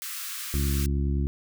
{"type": "high-pass noise", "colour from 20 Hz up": "white", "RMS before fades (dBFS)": -35, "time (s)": [0.02, 0.86], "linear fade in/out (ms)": 0, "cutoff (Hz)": 1100, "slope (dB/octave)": 96}
{"type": "harmonic tone", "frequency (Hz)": 69.9, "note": "C#2", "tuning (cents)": 15, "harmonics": [1, 2, 3, 4, 5], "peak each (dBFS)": [-24, -30, -34, -36, -38], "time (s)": [0.54, 1.27], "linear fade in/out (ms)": 0}
{"effects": []}